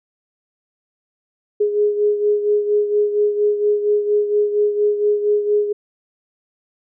sine beating tone pair, 415.3 / 419.6 Hz, G#4 / G#4, 0 / +18 cents, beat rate 4.3 Hz, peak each -15 / -22 dBFS, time 1.6-5.73 s, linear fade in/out 10 ms, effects none

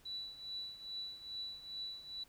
sine tone with tremolo, 3951 Hz, B7, in tune, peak -39 dBFS, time 0.05-2.24 s, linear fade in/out 10 ms, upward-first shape triangle, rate 2.4 Hz, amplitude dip 80%, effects pink hiss -66 dBFS RMS until 2.28 s

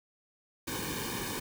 pink noise with comb filter, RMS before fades -36 dBFS, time 0.67-1.4 s, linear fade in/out 10 ms, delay 1.5 ms, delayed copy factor -0.9, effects none

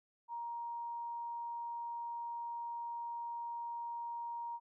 sine tone, 940 Hz, A#5, 14 cents sharp, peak -39 dBFS, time 0.28-4.6 s, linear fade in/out 50 ms, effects none

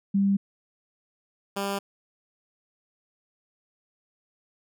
sine / 10% pulse tone pair in turn, 197.8 / 198.66 Hz, G3 / G3, +16 / +23 cents, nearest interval unison, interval 7 cents, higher second, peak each -19 dBFS, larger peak neither, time 0.14-0.37 / 1.56-1.79 s, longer neither, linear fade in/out 10 ms, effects none

